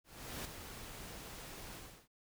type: noise with ADSR envelope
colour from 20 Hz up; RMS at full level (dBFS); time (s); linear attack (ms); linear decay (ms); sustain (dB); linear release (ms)
pink; -42; 0.04-2.08; 410; 6; -7; 350
effects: none